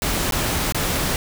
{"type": "noise with dropouts", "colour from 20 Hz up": "pink", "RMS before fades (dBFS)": -22, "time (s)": [0.02, 1.16], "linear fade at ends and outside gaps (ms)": 1, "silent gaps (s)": [[0.31, 0.322], [0.723, 0.746]], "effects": []}